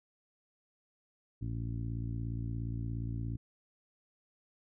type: harmonic tone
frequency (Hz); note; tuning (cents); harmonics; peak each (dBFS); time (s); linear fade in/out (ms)
57.1; A#1; -35; 1 / 2 / 3 / 4 / 5 / 6; -40 / -36 / -47 / -47 / -46 / -55; 1.41-3.37; 10
effects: none